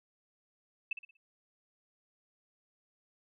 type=tone with echo; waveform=sine; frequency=2637 Hz; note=E7; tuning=in tune; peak=-30 dBFS; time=0.91-0.93 s; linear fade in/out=5 ms; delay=60 ms; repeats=4; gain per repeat=-9 dB; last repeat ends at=1.17 s; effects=none